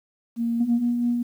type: tone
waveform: sine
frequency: 233.1 Hz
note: A#3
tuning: in tune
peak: -21 dBFS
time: 0.36-0.83 s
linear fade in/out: 50 ms
type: tone with tremolo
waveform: sine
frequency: 240 Hz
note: B3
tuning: 49 cents flat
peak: -18 dBFS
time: 0.6-1.23 s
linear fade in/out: 10 ms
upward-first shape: sine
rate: 4.7 Hz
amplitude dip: 35%
effects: tanh soft clip ceiling -13 dBFS + 9-bit